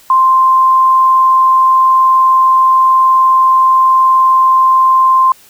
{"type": "tone", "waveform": "sine", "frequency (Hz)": 1046.5, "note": "C6", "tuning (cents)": 0, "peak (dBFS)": -5, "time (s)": [0.1, 5.32], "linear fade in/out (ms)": 2, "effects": ["white hiss -43 dBFS RMS until 5.49 s"]}